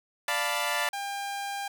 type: chord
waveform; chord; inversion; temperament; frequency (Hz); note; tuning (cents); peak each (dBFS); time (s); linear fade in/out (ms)
15% pulse; B half-diminished seventh; first; equal; 587.3 / 698.5 / 880 / 987.8; D5 / F5 / A5 / B5; 0 / 0 / 0 / 0; -26; 0.28-0.89; 2
type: tone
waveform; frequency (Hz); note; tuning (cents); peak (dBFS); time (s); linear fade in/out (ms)
sawtooth; 800; G5; +35; -28; 0.93-1.68; 5
effects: none